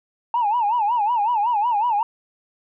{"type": "tone with vibrato", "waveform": "sine", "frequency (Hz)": 893, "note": "A5", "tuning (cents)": 25, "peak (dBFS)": -16, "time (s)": [0.34, 2.03], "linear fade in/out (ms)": 2, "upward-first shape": "sine", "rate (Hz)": 5.4, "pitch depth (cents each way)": 170, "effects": ["tanh soft clip ceiling -13 dBFS"]}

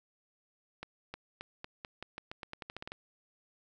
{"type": "accelerating click train", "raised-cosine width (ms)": 0.3, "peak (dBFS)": -25, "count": 16, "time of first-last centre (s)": [0.83, 2.919], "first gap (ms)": 310, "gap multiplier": 0.87, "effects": []}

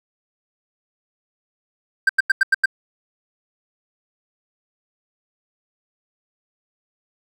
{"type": "tone bursts", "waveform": "triangle", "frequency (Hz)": 1568, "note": "G6", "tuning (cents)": 0, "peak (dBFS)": -9, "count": 6, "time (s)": [2.07, 2.658], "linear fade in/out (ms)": 5, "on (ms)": 23, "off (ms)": 90, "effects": []}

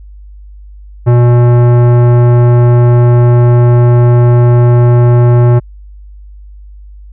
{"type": "tone with tanh clipping", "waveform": "sine", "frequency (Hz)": 120.9, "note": "B2", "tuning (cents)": -36, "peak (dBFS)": -5, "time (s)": [1.06, 5.6], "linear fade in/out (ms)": 20, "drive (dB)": 17, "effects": ["added 50 Hz sine -29 dBFS peak until 7.12 s"]}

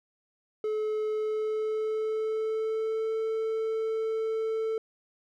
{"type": "tone with pitch glide", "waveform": "triangle", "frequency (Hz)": [430, 443.4], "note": ["A4", "A4"], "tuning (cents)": [-40, 13], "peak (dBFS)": -25, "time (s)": [0.64, 4.78], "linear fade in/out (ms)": 2, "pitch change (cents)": 53, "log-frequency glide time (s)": [1.09, 3.14], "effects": []}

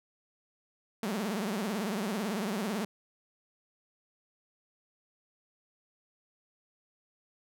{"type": "tone with vibrato", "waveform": "sawtooth", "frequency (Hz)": 207.2, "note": "G#3", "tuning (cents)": -4, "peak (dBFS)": -27, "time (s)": [1.03, 2.85], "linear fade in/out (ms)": 2, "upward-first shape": "triangle", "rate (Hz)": 18, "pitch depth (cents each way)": 240, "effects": []}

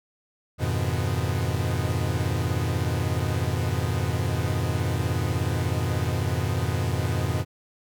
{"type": "chord", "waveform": "45% pulse", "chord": "F half-diminished seventh", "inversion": "none", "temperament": "equal", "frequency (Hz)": [87.31, 103.83, 123.47, 155.56], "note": ["F2", "Ab2", "Cb3", "Eb3"], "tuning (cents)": [0, 0, 0, 0], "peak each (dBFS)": [-28, -29, -28, -32], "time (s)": [0.58, 7.45], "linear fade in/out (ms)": 50, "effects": []}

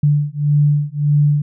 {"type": "beating tone pair", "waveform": "sine", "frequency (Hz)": [145.9, 147.6], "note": ["D3", "D3"], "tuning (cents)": [-11, 9], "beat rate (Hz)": 1.7, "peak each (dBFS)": -15, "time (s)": [0.03, 1.42], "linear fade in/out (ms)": 5, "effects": []}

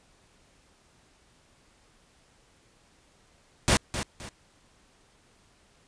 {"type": "noise with echo", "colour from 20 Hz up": "pink", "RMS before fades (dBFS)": -21, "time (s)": [3.68, 3.77], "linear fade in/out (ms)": 0, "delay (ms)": 260, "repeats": 2, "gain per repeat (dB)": -10, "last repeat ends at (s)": 4.29, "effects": ["pink hiss -62 dBFS RMS until 5.87 s", "resampled to 22050 Hz"]}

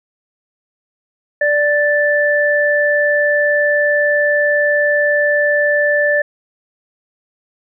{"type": "tone pair together", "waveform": "sine", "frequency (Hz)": [587.3, 1759.9], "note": ["D5", "A6"], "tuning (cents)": [0, 0], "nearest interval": "octave + perfect fifth", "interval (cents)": 1900, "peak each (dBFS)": -14, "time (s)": [1.41, 6.22], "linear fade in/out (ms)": 5, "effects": []}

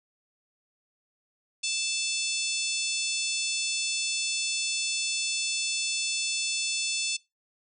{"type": "harmonic tone", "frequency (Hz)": 880, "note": "A5", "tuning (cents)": 0, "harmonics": [3, 4, 5, 6, 7, 8, 9, 10], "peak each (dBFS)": [-33, -34, -35, -36, -36, -37, -38, -38], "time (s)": [1.63, 7.17], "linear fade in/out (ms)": 10, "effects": ["noise-tail reverb RT60 0.2 s tail -21 dB re dry"]}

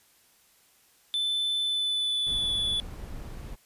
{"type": "tone with pitch glide", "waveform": "triangle", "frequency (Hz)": [3520, 3446], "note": ["A7", "A7"], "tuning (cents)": [0, -37], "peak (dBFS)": -24, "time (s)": [1.14, 2.8], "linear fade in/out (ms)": 0, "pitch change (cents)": -37, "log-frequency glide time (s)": [1.61, 2.57]}
{"type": "noise", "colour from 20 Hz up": "brown", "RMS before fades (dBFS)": -39, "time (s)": [2.26, 3.56], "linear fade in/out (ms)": 20}
{"effects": ["white hiss -62 dBFS RMS until 3.65 s", "resampled to 32000 Hz"]}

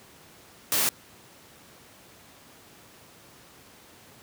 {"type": "noise", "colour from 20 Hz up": "white", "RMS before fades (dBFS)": -24, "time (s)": [0.72, 0.89], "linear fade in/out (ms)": 0, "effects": ["pink hiss -52 dBFS RMS until 4.22 s", "high-pass 100 Hz 12 dB/octave"]}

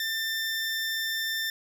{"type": "tone", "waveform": "20% pulse", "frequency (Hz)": 1789, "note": "A6", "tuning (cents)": 28, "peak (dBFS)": -23, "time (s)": [0, 1.5], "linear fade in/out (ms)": 2, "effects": []}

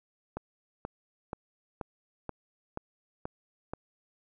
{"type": "click train", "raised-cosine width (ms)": 1, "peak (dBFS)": -21, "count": 8, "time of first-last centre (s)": [0.37, 3.735], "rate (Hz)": 2.08, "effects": []}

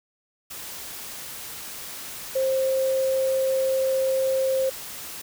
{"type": "tone in noise", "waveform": "sine", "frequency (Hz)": 529, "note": "C5", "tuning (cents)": 19, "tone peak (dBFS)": -20, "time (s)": [2.35, 4.7], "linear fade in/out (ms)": 10, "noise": "white", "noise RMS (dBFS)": -37, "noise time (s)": [0.5, 5.22], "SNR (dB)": 14, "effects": []}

